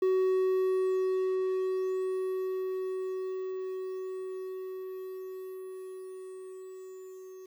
triangle tone with level ramp, 374.9 Hz, F#4, 23 cents sharp, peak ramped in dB -21 to -42 dBFS, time 0.02-7.46 s, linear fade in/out 5 ms, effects 10-bit

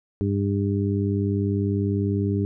harmonic tone, 100 Hz, G2, 35 cents sharp, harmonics 1 / 2 / 3 / 4, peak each -23 / -26 / -28 / -29 dBFS, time 0.21-2.45 s, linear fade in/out 0 ms, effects none

